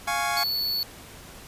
25% pulse chord, Db major, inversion first, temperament equal, 698.5 / 830.6 / 1108.7 Hz, F5 / Ab5 / Db6, 0 / 0 / 0 cents, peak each -25 dBFS, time 0.07-0.44 s, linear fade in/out 10 ms
square tone, 4435 Hz, C#8, in tune, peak -25 dBFS, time 0.37-0.83 s, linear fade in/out 0 ms
effects pink hiss -45 dBFS RMS until 1.47 s + resampled to 32000 Hz

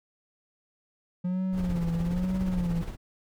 triangle tone with vibrato, 177.2 Hz, F3, 25 cents sharp, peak -24 dBFS, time 1.24-2.82 s, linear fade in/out 10 ms, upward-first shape sine, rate 1.1 Hz, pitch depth 100 cents each way
brown noise with tremolo, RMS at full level -32 dBFS, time 1.52-2.97 s, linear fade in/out 50 ms, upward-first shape sine, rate 17 Hz, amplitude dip 55%
effects none

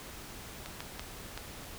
clicks, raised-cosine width 0.2 ms, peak -23 / -21 / -21 / -21 dBFS, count 4, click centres 0.66 / 0.805 / 0.995 / 1.376 s, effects pink hiss -46 dBFS RMS until 1.78 s

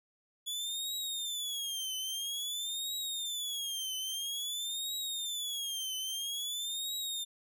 sawtooth tone with vibrato, 3415 Hz, G#7, 48 cents sharp, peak -32 dBFS, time 0.46-7.25 s, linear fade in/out 20 ms, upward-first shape triangle, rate 0.5 Hz, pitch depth 210 cents each way, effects none

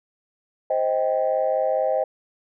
sine chord, C minor, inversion none, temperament just, 523.3 / 627.9 / 784.9 Hz, C5 / Eb5 / G5, 0 / +16 / +2 cents, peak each -22 / -22 / -26 dBFS, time 0.7-2.04 s, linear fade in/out 5 ms, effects tanh soft clip ceiling -11 dBFS

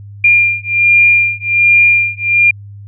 sine beating tone pair, 2400 / 2401.3 Hz, D7 / D7, +37 / +38 cents, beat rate 1.3 Hz, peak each -10 dBFS, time 0.24-2.51 s, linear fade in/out 5 ms, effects added 101 Hz sine -29 dBFS peak until 2.87 s

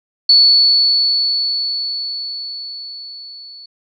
sine tone with level ramp, 4435 Hz, C#8, in tune, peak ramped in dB -5 to -34 dBFS, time 0.29-3.66 s, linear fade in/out 5 ms, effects none

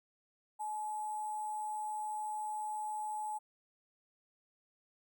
sine tone with sample-and-hold, 853 Hz, G#5, 46 cents sharp, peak -36 dBFS, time 0.59-3.39 s, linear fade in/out 20 ms, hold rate 8820 Hz, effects none

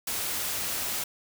white noise, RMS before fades -31 dBFS, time 0.07-1.04 s, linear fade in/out 5 ms, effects none

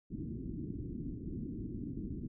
white low-pass noise, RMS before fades -41 dBFS, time 0.1-2.28 s, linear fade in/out 20 ms, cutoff 330 Hz, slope 48 dB/octave, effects none

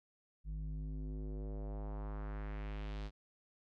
square tone with low-pass filter sweep, 51.6 Hz, G#1, 10 cents flat, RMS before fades -42 dBFS, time 0.44-3.11 s, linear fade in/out 50 ms, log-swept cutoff 120 to 4500 Hz, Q 1.6, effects none

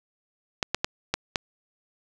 clicks, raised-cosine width 0.2 ms, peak -6 dBFS, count 5, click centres 0.628 / 0.746 / 0.845 / 1.14 / 1.358 s, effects none

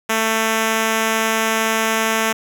5% pulse tone, 222.3 Hz, A3, 18 cents sharp, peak -5 dBFS, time 0.09-2.33 s, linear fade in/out 10 ms, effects none

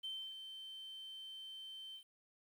sine tone with ADSR envelope, 3100 Hz, G7, 20 cents flat, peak -39 dBFS, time 0.03-2.04 s, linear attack 17 ms, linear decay 290 ms, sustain -8 dB, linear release 93 ms, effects tanh soft clip ceiling -38 dBFS + 11-bit

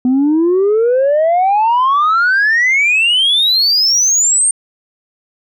sine exponential sweep, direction up, 246.9 to 8870 Hz, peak -7 dBFS, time 0.05-4.51 s, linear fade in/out 2 ms, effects tanh soft clip ceiling -7 dBFS

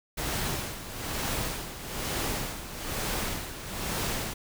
pink noise with tremolo, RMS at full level -30 dBFS, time 0.17-4.34 s, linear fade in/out 10 ms, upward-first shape sine, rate 1.1 Hz, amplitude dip 70%, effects none

